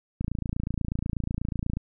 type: click train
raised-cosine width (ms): 5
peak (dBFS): -16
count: 45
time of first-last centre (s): 0.21-1.77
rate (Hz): 28.2
effects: none